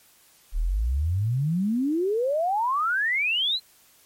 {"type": "exponential sweep", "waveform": "sine", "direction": "up", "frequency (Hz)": [34.91, 4186], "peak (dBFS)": -21, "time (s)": [0.52, 3.6], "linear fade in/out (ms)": 50, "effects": ["white hiss -57 dBFS RMS until 4.05 s", "MP3 64 kbps"]}